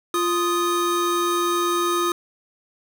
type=tone pair together; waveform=square; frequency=348.4 / 1245 Hz; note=F4 / D#6; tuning=-4 / +1 cents; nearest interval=octave + minor seventh; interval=2205 cents; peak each=-23 dBFS; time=0.14-2.12 s; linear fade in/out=2 ms; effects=none